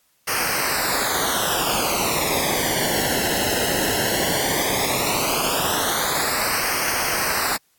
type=noise with flanger; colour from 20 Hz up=pink; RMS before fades=-22 dBFS; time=0.27-7.57 s; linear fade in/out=10 ms; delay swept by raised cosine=0.27 to 0.86 ms; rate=0.15 Hz; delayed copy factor=-0.9; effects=white hiss -63 dBFS RMS until 7.78 s + AAC 64 kbps